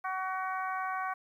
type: harmonic tone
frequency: 376 Hz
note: F#4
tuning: 28 cents sharp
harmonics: 2 / 3 / 4 / 5 / 6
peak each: -36 / -35 / -39 / -45 / -47 dBFS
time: 0.04-1.14 s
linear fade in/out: 10 ms
effects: 11-bit